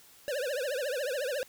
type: tone with vibrato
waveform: square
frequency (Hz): 541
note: C#5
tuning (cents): -42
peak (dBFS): -31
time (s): 0.28-1.43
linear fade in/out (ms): 0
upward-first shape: triangle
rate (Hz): 14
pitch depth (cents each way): 230
effects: white hiss -57 dBFS RMS until 1.48 s